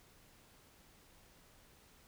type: silence
effects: pink hiss -64 dBFS RMS until 2.07 s